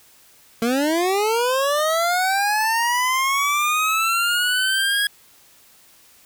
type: linear sweep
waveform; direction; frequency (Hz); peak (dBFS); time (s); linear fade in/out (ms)
25% pulse; up; 223.7 to 1662; -14; 0.62-5.07; 2
effects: white hiss -52 dBFS RMS until 6.25 s